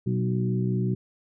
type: harmonic tone with a mistuned harmonic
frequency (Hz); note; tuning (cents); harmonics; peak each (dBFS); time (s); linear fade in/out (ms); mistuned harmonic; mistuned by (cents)
61.8; B1; +2; 2 / 3 / 4 / 5 / 6; -25 / -27 / -37 / -37 / -33; 0.06-0.95; 10; 3; +31
effects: none